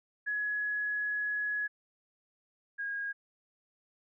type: tone pair in turn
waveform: sine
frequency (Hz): 1684 / 1635.1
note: G#6 / G#6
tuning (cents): +24 / -27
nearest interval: minor second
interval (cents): 51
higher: first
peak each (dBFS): -30 / -33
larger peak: first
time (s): 0.26-1.68 / 2.78-3.13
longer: first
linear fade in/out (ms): 20
effects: none